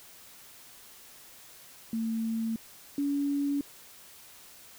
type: tone pair in turn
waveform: sine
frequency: 225.2 / 283.7 Hz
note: A3 / C#4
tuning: +40 / +40 cents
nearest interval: major third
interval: 400 cents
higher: second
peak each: -28 / -26 dBFS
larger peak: second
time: 1.93-2.56 / 2.98-3.61 s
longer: neither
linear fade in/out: 2 ms
effects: white hiss -52 dBFS RMS until 4.78 s